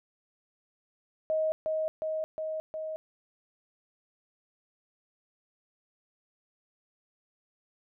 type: tone with echo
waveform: sine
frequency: 629 Hz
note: D#5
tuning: 19 cents sharp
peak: -25 dBFS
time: 1.3-1.52 s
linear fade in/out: 0 ms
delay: 360 ms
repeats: 4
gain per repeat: -2 dB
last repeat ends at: 2.96 s
effects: none